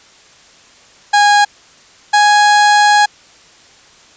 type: tone pair in turn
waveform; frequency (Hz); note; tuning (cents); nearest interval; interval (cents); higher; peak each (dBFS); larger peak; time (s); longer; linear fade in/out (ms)
30% pulse; 823 / 830.6; G#5 / G#5; -16 / 0; unison; 16; second; -4; neither; 1.13-1.45 / 2.13-3.06; second; 10
effects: white hiss -44 dBFS RMS until 4.16 s + resampled to 16000 Hz